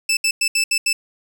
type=tone bursts at uneven times; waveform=20% pulse; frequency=2637 Hz; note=E7; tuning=in tune; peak=-11 dBFS; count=6; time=0.09-0.17 / 0.24-0.31 / 0.41-0.48 / 0.55-0.64 / 0.71-0.78 / 0.86-0.93 s; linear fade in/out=5 ms; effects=none